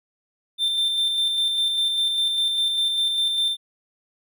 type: tone with tremolo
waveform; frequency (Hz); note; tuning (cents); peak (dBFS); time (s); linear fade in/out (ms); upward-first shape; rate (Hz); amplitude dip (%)
triangle; 3573; A7; +26; -17; 0.58-3.57; 50; square; 5; 30
effects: none